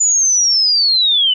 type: linear sweep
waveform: sine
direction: down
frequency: 7040 to 2942 Hz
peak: -10 dBFS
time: 0-1.34 s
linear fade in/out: 10 ms
effects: none